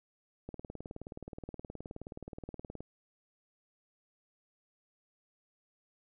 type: click train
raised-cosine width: 2 ms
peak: -29 dBFS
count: 45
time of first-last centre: 0.49-2.806 s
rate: 19 Hz
effects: none